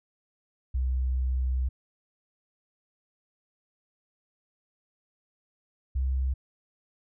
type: tone pair in turn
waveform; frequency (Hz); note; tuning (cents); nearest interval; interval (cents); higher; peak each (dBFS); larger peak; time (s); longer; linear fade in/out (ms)
sine; 63.9 / 65.51; C2 / C2; -40 / +3; unison; 43; second; -24; neither; 0.74-1.69 / 5.95-6.34; first; 10
effects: none